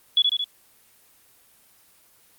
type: tone with echo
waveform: sine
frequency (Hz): 3394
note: G#7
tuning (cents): +37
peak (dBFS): -14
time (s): 0.17-0.22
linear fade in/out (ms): 2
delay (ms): 74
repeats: 3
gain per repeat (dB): -3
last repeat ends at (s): 0.442
effects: white hiss -57 dBFS RMS until 2.38 s + Opus 24 kbps